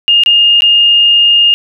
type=tone with dropouts; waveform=sine; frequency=2832 Hz; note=F7; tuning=23 cents sharp; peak=-4 dBFS; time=0.08-1.54 s; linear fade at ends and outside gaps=0 ms; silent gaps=0.236-0.261 / 0.607-0.621 s; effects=none